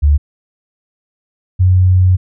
sine tone pair in turn, 72.9 / 92.07 Hz, D2 / F#2, -12 / -8 cents, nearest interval major third, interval 404 cents, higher second, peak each -6 dBFS, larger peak neither, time 0.02-0.18 / 1.59-2.17 s, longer second, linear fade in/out 20 ms, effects none

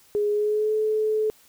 sine tone with pitch glide, 415.3 to 431.9 Hz, G#4 to A4, 0 to -32 cents, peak -20 dBFS, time 0.15-1.3 s, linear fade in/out 0 ms, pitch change +68 cents, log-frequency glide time 0.31-0.74 s, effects white hiss -56 dBFS RMS until 1.48 s

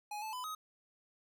square tone with pitch steps, 836 / 871 / 1004 / 1260 Hz, G#5 / A5 / B5 / D#6, +11 / -18 / +28 / +21 cents, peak -40 dBFS, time 0.11-0.55 s, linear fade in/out 5 ms, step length 110 ms, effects none

